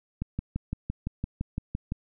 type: click train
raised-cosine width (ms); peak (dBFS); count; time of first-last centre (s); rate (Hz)
5; -17; 11; 0.22-1.921; 5.88
effects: none